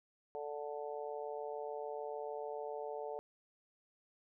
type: harmonic tone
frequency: 146.83 Hz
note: D3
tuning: in tune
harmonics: 3 / 4 / 5 / 6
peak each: -43 / -45 / -47 / -49 dBFS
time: 0.35-3.19 s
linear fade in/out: 0 ms
effects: none